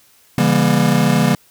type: chord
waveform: square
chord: C# diminished seventh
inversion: none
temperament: just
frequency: 138.59 / 166.31 / 199.57 / 239.5 Hz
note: C#3 / E3 / G3 / Bb3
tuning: 0 / +16 / +31 / +47 cents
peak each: -19 / -18 / -18 / -18 dBFS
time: 0.38-1.35 s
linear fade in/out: 2 ms
effects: white hiss -52 dBFS RMS until 1.5 s